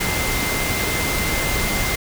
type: tone in noise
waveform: sine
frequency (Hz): 2083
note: C7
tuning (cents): -8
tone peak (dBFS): -26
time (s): 0-1.96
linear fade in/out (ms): 10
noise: pink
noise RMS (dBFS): -22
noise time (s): 0-1.96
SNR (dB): -7
effects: none